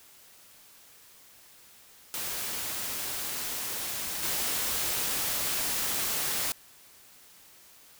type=noise with level steps; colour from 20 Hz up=white; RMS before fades=-34 / -30 dBFS; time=2.14-6.52 s; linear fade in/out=0 ms; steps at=4.22 s; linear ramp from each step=20 ms; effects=white hiss -55 dBFS RMS until 7.99 s